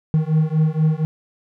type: beating tone pair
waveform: triangle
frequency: 154.6 / 158.8 Hz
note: D#3 / D#3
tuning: -11 / +36 cents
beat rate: 4.2 Hz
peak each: -16 dBFS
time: 0.14-1.05 s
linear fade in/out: 0 ms
effects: none